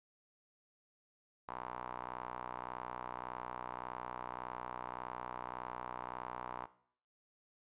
sawtooth tone with band-pass filter, 61.74 Hz, B1, in tune, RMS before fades -45 dBFS, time 1.48-6.66 s, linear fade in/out 10 ms, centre 1000 Hz, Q 3.5, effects noise-tail reverb RT60 0.6 s tail -17 dB re dry + resampled to 8000 Hz

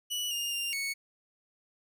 sawtooth tone with pitch steps, 2948 / 2825 / 2792 / 2215 Hz, F#7 / F7 / F7 / C#7, -7 / +19 / -1 / -2 cents, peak -28 dBFS, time 0.1-0.94 s, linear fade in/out 20 ms, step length 210 ms, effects none

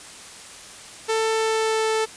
sawtooth tone with pitch glide, 444 to 440.2 Hz, A4 to A4, +16 to +1 cents, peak -16 dBFS, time 1.08-2.06 s, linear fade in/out 20 ms, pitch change -15 cents, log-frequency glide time 1.3-1.91 s, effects white hiss -41 dBFS RMS until 2.16 s + resampled to 22050 Hz

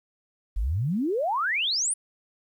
sine exponential sweep, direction up, 43.65 to 9956 Hz, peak -23 dBFS, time 0.56-1.94 s, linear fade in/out 10 ms, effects 10-bit

